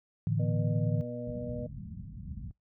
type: chord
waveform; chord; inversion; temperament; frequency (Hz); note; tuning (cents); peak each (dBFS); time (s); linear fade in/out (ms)
sine; A suspended fourth; none; equal; 110 / 146.83 / 164.81; A2 / D3 / E3; 0 / 0 / 0; -29 / -31 / -32; 0.27-1.01; 0
type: harmonic tone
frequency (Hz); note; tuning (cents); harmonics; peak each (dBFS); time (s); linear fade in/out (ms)
121.2; B2; -32; 1 / 2 / 4 / 5; -41 / -39 / -42 / -40; 0.39-1.67; 10
type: low-pass noise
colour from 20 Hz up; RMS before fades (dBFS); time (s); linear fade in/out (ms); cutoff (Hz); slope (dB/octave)
pink; -39; 1.27-2.51; 2; 210; 48
effects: noise-tail reverb RT60 0.2 s tail -26 dB re dry + high-pass 60 Hz 12 dB/octave